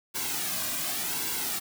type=noise with flanger; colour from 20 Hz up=white; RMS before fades=-31 dBFS; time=0.14-1.6 s; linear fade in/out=20 ms; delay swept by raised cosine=1.6 to 2.28 ms; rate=0.89 Hz; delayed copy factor=-0.65; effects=none